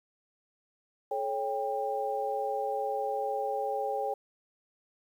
sine tone cluster, 429.8 / 552 / 796 Hz, A4 / C#5 / G5, -41 / -7 / +26 cents, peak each -35 / -34 / -32 dBFS, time 1.11-4.14 s, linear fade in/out 5 ms, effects 10-bit

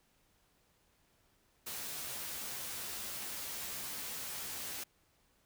white noise with comb filter, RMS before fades -42 dBFS, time 1.66-4.84 s, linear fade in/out 10 ms, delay 14 ms, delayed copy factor +0.7, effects pink hiss -72 dBFS RMS until 5.45 s

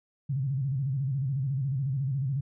sine tone with vibrato, 134.9 Hz, C#3, 47 cents flat, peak -26 dBFS, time 0.29-2.41 s, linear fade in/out 10 ms, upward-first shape square, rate 14 Hz, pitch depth 100 cents each way, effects none

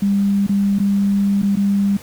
sine tone with dropouts, 199.6 Hz, G3, 32 cents sharp, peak -13 dBFS, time 0.02-1.97 s, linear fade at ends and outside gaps 5 ms, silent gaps 0.467-0.492 / 0.787-0.799 / 1.419-1.429 / 1.557-1.57 s, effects pink hiss -40 dBFS RMS until 2.02 s

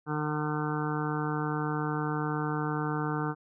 harmonic tone, 151.2 Hz, D#3, 49 cents flat, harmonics 1 / 2 / 3 / 5 / 6 / 7 / 8 / 9 / 10, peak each -32 / -34 / -37 / -40 / -39 / -43 / -39 / -40 / -41 dBFS, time 0.06-3.35 s, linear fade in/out 50 ms, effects none

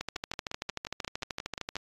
two click trains, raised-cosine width 0.2 ms, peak -19 / -16 dBFS, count 10 / 24, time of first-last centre 0.16-1.756 / 0.01-1.766 s, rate 5.64 / 13.1 Hz, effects AAC 32 kbps

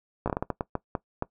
slowing click train, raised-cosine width 1 ms, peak -13 dBFS, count 11, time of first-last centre 0.26-1.224 s, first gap 16 ms, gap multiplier 1.37, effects noise-tail reverb RT60 0.1 s tail -20 dB re dry

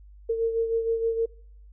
sine beating tone pair, 454.9 / 461.3 Hz, A#4 / A#4, -42 / -18 cents, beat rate 6.4 Hz, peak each -23 / -31 dBFS, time 0.29-1.26 s, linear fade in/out 10 ms, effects noise-tail reverb RT60 0.6 s tail -24 dB re dry + added 50 Hz sine -46 dBFS peak until 1.72 s

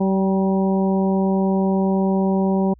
harmonic tone with a mistuned harmonic, 191.7 Hz, G3, 38 cents flat, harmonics 1 / 2 / 3 / 4 / 5, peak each -17 / -23 / -27 / -29 / -31 dBFS, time 0-2.74 s, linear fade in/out 10 ms, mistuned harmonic 4, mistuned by +22 cents, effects added 60 Hz sine -46 dBFS peak until 2.79 s

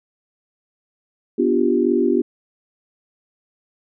sine chord, G dominant seventh, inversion first, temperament equal, 246.9 / 293.7 / 349.2 / 392 Hz, B3 / D4 / F4 / G4, 0 / 0 / 0 / 0 cents, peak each -20 / -22 / -19 / -20 dBFS, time 1.38-2.22 s, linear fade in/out 10 ms, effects none

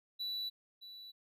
triangle tone with echo, 3951 Hz, B7, in tune, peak -35 dBFS, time 0.19-0.5 s, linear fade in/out 20 ms, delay 620 ms, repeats 1, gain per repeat -12 dB, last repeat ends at 1.12 s, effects none

